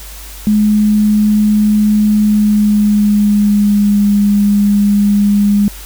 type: tone with pitch glide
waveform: sine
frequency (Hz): 210.9 to 204.1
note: G#3 to G#3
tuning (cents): +27 to -30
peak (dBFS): -7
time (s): 0.47-5.68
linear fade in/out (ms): 0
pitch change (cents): -57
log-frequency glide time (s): 2.2-4.09
effects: added 50 Hz sine -30 dBFS peak until 5.85 s + white hiss -33 dBFS RMS until 5.85 s